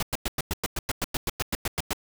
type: noise bursts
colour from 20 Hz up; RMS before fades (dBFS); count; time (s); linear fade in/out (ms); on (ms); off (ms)
pink; -27; 16; 0-1.932; 2; 27; 100
effects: none